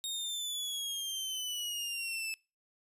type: exponential sweep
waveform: sawtooth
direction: down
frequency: 3729 to 2619 Hz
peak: -32 dBFS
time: 0.04-2.34 s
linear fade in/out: 0 ms
effects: noise-tail reverb RT60 0.3 s tail -24 dB re dry + resampled to 32000 Hz